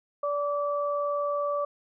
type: tone pair together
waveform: sine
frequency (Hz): 579 / 1158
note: D5 / D6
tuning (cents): -25 / -25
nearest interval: octave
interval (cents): 1200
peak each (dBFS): -27 / -30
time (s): 0.23-1.65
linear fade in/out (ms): 5
effects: none